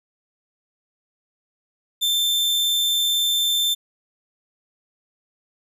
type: tone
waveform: 40% pulse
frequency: 3558 Hz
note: A7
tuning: 19 cents sharp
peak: -17 dBFS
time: 2.01-3.75 s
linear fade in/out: 20 ms
effects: none